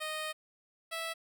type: tone pair in turn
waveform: 10% pulse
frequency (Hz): 620 / 656.9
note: D#5 / E5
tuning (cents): -6 / -6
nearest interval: minor second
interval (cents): 100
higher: second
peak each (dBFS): -27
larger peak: neither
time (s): 0-0.33 / 0.91-1.14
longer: first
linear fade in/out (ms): 20
effects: none